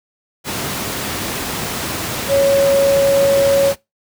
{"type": "tone in noise", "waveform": "sine", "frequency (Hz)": 554.4, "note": "C#5", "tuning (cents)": 0, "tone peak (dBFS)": -10, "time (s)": [2.28, 3.74], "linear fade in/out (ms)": 50, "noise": "pink", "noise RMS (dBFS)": -22, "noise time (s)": [0.44, 3.76], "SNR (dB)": 9, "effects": ["noise-tail reverb RT60 0.2 s tail -22 dB re dry", "high-pass 100 Hz 12 dB/octave"]}